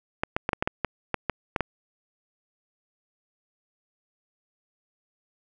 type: clicks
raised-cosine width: 0.5 ms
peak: -9 dBFS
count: 11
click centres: 0.235 / 0.365 / 0.491 / 0.532 / 0.625 / 0.675 / 0.847 / 1.143 / 1.297 / 1.562 / 1.607 s
effects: none